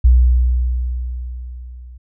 sine tone with level ramp, 61.6 Hz, B1, 4 cents flat, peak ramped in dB -5 to -34 dBFS, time 0.04-1.98 s, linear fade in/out 10 ms, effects none

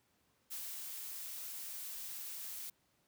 blue noise with ADSR envelope, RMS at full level -43 dBFS, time 0.5-2.7 s, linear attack 23 ms, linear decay 240 ms, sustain -2 dB, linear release 6 ms, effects pink hiss -75 dBFS RMS until 3.07 s + high-pass 80 Hz 12 dB/octave

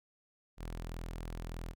sawtooth tone, 41.64 Hz, E1, 18 cents sharp, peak -36 dBFS, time 0.57-1.75 s, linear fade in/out 50 ms, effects none

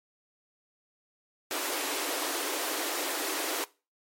pink high-pass noise, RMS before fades -32 dBFS, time 1.51-3.64 s, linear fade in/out 0 ms, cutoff 280 Hz, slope 96 dB/octave, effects noise-tail reverb RT60 0.3 s tail -20 dB re dry + MP3 64 kbps

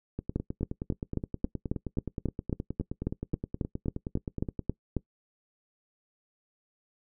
two click trains, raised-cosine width 3 ms, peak -15 / -20 dBFS, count 18 / 43, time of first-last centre 0.36-4.967 / 0.19-4.593 s, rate 3.69 / 9.54 Hz, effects noise-tail reverb RT60 0.1 s tail -21 dB re dry

